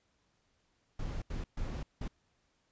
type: noise bursts at uneven times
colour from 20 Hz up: brown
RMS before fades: -37 dBFS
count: 4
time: 0.99-1.22 / 1.3-1.44 / 1.57-1.83 / 2.01-2.08 s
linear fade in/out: 5 ms
effects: pink hiss -75 dBFS RMS until 2.71 s + resampled to 16000 Hz